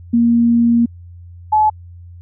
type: tone pair in turn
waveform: sine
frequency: 234.6 / 857.5 Hz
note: A#3 / A5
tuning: +11 / -45 cents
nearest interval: octave + minor seventh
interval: 2244 cents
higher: second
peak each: -9 dBFS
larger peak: neither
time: 0.13-0.86 / 1.52-1.7 s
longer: first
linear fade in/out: 10 ms
effects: added 87 Hz sine -34 dBFS peak until 2.21 s